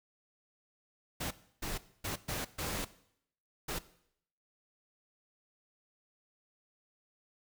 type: noise bursts at uneven times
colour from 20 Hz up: pink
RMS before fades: -37 dBFS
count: 6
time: 1.2-1.31 / 1.62-1.78 / 2.04-2.16 / 2.28-2.45 / 2.58-2.85 / 3.68-3.79 s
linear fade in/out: 10 ms
effects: noise-tail reverb RT60 0.7 s tail -17 dB re dry